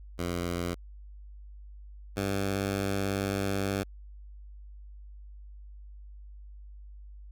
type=tone pair in turn; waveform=10% pulse; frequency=87.31 / 98.23 Hz; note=F2 / G2; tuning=0 / +4 cents; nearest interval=major second; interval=204 cents; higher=second; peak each=-22 / -20 dBFS; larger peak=second; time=0.18-0.75 / 2.16-3.84 s; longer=second; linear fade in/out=20 ms; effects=added 50 Hz sine -44 dBFS peak until 7.31 s